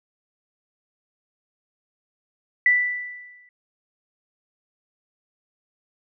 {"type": "tone with exponential decay", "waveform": "sine", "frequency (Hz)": 1975.5, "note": "B6", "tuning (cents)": 0, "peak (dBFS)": -12, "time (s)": [2.66, 3.49], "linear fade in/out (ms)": 2, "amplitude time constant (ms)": 180, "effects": []}